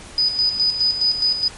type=tone with tremolo; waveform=sine; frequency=4978 Hz; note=D#8; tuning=in tune; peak=-14 dBFS; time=0.18-1.48 s; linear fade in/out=2 ms; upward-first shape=square; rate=4.8 Hz; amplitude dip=60%; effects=pink hiss -39 dBFS RMS until 1.57 s + MP3 48 kbps